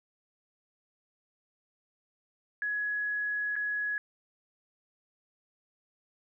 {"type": "tone with dropouts", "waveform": "sine", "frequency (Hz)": 1680, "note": "G#6", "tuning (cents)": 19, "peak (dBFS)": -29, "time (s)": [2.62, 3.98], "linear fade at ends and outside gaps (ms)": 1, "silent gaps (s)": [3.556, 3.563], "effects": []}